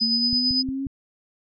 sine tone with tremolo, 5000 Hz, D#8, 8 cents sharp, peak -18 dBFS, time 0-0.63 s, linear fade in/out 20 ms, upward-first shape sine, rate 8.9 Hz, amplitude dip 40%
sine exponential sweep, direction up, 223.8 to 275.5 Hz, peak -25 dBFS, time 0.01-0.87 s, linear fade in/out 10 ms
click train, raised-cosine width 5 ms, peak -21 dBFS, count 4, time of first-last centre 0.33-0.868 s, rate 5.58 Hz
effects none

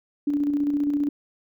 sine tone with tremolo, 289.2 Hz, D4, 27 cents flat, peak -19 dBFS, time 0.27-1.09 s, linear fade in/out 5 ms, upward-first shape square, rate 15 Hz, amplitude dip 35%, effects none

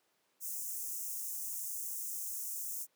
white high-pass noise, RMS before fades -40 dBFS, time 0.4-2.87 s, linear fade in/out 50 ms, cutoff 6100 Hz, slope 48 dB/octave, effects pink hiss -75 dBFS RMS until 2.95 s + high-pass 300 Hz 12 dB/octave

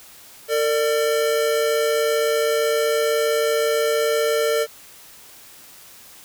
square tone pair together, 453.9 / 593 Hz, A#4 / D5, -46 / +17 cents, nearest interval perfect fourth, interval 463 cents, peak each -20 / -23 dBFS, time 0.48-4.67 s, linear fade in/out 50 ms, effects white hiss -45 dBFS RMS until 6.24 s

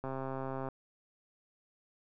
click train, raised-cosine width 1 ms, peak -25 dBFS, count 87, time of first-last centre 0.04-0.687 s, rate 133 Hz, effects none

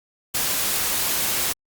white noise, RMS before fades -23 dBFS, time 0.34-1.53 s, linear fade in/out 10 ms, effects Opus 48 kbps

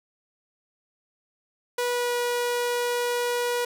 sawtooth tone with pitch glide, 487.6 to 484.2 Hz, B4 to B4, -22 to -34 cents, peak -20 dBFS, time 1.78-3.65 s, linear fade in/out 5 ms, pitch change -12 cents, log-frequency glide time 1.9-2.15 s, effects none

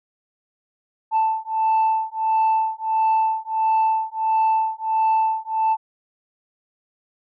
sine beating tone pair, 882 / 883.5 Hz, A5 / A5, +4 / +7 cents, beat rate 1.5 Hz, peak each -19 dBFS, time 1.11-5.77 s, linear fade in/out 50 ms, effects tanh soft clip ceiling -13 dBFS

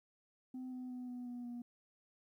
sine tone with pitch steps, 255.9 / 252.8 / 249.8 / 246.8 / 243.8 / 240.8 Hz, C4 / B3 / B3 / B3 / B3 / B3, -38 / +41 / +20 / -1 / -22 / -44 cents, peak -40 dBFS, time 0.54-1.62 s, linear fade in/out 5 ms, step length 180 ms, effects tanh soft clip ceiling -41 dBFS + 13-bit

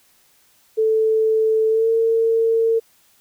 sine tone with pitch glide, 440 to 453.4 Hz, A4 to A#4, 0 to -48 cents, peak -14 dBFS, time 0.77-2.8 s, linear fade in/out 20 ms, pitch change +52 cents, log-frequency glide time 1.69-1.89 s, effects white hiss -57 dBFS RMS until 3.2 s

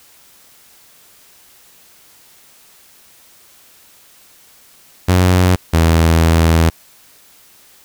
sawtooth tone pair in turn, 91 / 82.04 Hz, F#2 / E2, -28 / -8 cents, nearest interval major second, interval 180 cents, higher first, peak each -5 dBFS, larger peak neither, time 5.08-5.56 / 5.73-6.7 s, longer second, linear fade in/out 10 ms, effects white hiss -47 dBFS RMS until 7.84 s

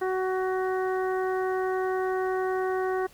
harmonic tone, 374.1 Hz, F#4, 19 cents sharp, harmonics 1 / 2 / 3 / 4 / 5, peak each -26 / -32 / -36 / -38 / -40 dBFS, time 0.01-3.07 s, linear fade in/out 10 ms, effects pink hiss -55 dBFS RMS until 3.13 s

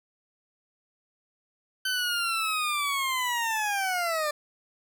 20% pulse linear sweep, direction down, 1532 to 587.3 Hz, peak -21 dBFS, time 1.85-4.31 s, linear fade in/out 5 ms, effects none

